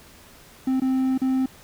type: tone with dropouts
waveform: triangle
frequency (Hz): 261.6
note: C4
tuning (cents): 0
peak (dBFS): -17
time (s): 0.67-1.46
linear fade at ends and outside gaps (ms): 5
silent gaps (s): 0.8-0.818 / 1.178-1.216
effects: pink hiss -49 dBFS RMS until 1.63 s